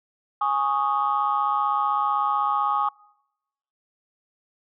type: chord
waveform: sine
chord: Ab suspended fourth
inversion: none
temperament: equal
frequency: 830.6 / 1108.7 / 1244.5 Hz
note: Ab5 / Db6 / Eb6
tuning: 0 / 0 / 0 cents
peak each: -24 / -24 / -24 dBFS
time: 0.41-2.89 s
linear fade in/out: 5 ms
effects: noise-tail reverb RT60 0.9 s tail -26 dB re dry + tanh soft clip ceiling -12 dBFS